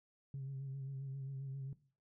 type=tone with vibrato; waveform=sine; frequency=135.7 Hz; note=C#3; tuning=36 cents flat; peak=-39 dBFS; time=0.34-1.73 s; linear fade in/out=2 ms; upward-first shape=sine; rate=7.5 Hz; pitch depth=35 cents each way; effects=noise-tail reverb RT60 0.4 s tail -17 dB re dry + tanh soft clip ceiling -38 dBFS